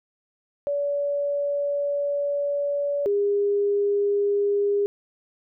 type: tone pair in turn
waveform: sine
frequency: 572 / 405.9 Hz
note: D5 / G#4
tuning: -46 / -40 cents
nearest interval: tritone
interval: 594 cents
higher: first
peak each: -22 / -19 dBFS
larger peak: second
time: 0.67-3.06 / 3.06-4.86 s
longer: first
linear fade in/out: 0 ms
effects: none